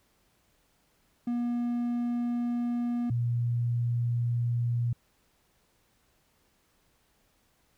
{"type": "tone pair in turn", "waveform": ["triangle", "sine"], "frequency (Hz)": [239.8, 119.28], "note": ["A#3", "A#2"], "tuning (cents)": [49, 40], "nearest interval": "octave", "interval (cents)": 1209, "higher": "first", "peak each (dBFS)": -25, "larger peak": "neither", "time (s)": [[1.27, 3.1], [3.1, 4.93]], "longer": "neither", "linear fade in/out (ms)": 5, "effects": ["pink hiss -69 dBFS RMS until 7.77 s"]}